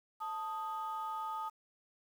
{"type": "tone pair together", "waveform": "sine", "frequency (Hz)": [880, 1246.7], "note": ["A5", "D#6"], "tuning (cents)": [0, 3], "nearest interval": "tritone", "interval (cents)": 603, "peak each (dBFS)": [-38, -38], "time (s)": [0.2, 1.5], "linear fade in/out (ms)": 20, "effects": ["tanh soft clip ceiling -32 dBFS", "10-bit"]}